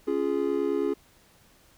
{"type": "chord", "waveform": "triangle", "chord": "Db major", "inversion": "none", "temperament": "just", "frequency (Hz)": [277.2, 346.5, 415.8], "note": ["Db4", "F4", "Ab4"], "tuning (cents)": [0, -14, 2], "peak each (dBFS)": [-28, -27, -25], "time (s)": [0.07, 0.94], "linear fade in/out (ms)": 10, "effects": ["pink hiss -59 dBFS RMS until 1.77 s"]}